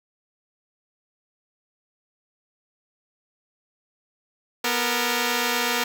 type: tone pair together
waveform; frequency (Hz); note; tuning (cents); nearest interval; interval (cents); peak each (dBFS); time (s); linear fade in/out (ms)
5% pulse; 244.3 / 460.5; B3 / A#4; -19 / -21; major seventh; 1098; -13; 4.64-5.84; 5
effects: none